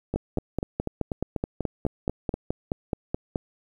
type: two click trains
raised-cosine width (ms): 2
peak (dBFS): -12 / -14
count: 16 / 10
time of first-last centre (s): 0.16-3.358 / 0.14-2.34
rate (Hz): 4.69 / 4.09
effects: 9-bit